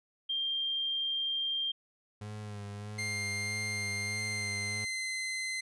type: tone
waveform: sine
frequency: 3186 Hz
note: G7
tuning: 27 cents sharp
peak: -30 dBFS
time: 0.29-1.72 s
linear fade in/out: 10 ms
type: tone with vibrato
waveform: 35% pulse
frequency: 103.8 Hz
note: G#2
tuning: in tune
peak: -38 dBFS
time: 2.21-4.85 s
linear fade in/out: 5 ms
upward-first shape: sine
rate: 1.6 Hz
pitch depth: 38 cents each way
type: tone with pitch glide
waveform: sawtooth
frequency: 2100 to 2060 Hz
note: C7 to C7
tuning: +6 to -28 cents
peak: -30 dBFS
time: 2.98-5.61 s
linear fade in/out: 10 ms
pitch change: -34 cents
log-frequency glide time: 4.14-5.09 s
effects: resampled to 24000 Hz